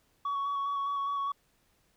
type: tone with vibrato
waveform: sine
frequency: 1122 Hz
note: C#6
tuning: 21 cents sharp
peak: -27 dBFS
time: 0.25-1.32 s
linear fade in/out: 5 ms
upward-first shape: square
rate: 4.9 Hz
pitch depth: 14 cents each way
effects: tanh soft clip ceiling -28 dBFS + pink hiss -70 dBFS RMS until 1.96 s